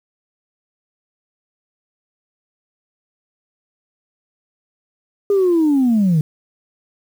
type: linear sweep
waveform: sine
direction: down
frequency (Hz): 410 to 146.83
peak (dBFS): -10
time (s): 5.3-6.21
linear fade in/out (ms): 2
effects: tanh soft clip ceiling -9 dBFS + 7-bit